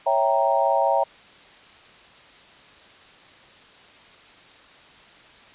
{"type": "chord", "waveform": "sine", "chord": "C# diminished seventh", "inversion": "none", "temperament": "equal", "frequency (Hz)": [554.4, 659.3, 784, 932.3], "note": ["C#5", "E5", "G5", "Bb5"], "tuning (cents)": [0, 0, 0, 0], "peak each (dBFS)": -23, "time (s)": [0.06, 1.04], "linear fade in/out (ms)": 10, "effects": ["white hiss -49 dBFS RMS until 5.54 s", "resampled to 8000 Hz"]}